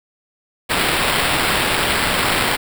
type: noise with sample-and-hold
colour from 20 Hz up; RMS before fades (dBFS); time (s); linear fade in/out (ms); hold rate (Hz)
blue; -18; 0.69-2.57; 20; 6300
effects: none